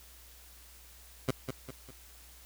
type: tone with echo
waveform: 15% pulse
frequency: 130.3 Hz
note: C3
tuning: 7 cents flat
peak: -20 dBFS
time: 1.28-1.31 s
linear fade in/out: 5 ms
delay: 200 ms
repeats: 3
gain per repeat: -7 dB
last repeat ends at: 1.91 s
effects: added 60 Hz sine -56 dBFS peak until 2.45 s + white hiss -56 dBFS RMS until 2.45 s